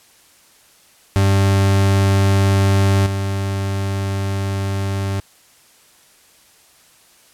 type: tone with level steps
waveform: 40% pulse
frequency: 98 Hz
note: G2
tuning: in tune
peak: -11 / -18 dBFS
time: 1.16-5.2 s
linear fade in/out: 0 ms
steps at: 3.06 s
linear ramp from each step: 5 ms
effects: white hiss -51 dBFS RMS until 7.33 s + low-pass 12000 Hz 12 dB/octave